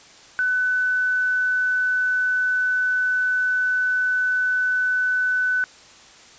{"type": "tone", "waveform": "sine", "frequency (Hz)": 1500, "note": "F#6", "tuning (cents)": 23, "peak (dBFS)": -18, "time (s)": [0.39, 5.64], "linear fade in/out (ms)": 0, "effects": ["white hiss -47 dBFS RMS until 6.38 s", "resampled to 16000 Hz"]}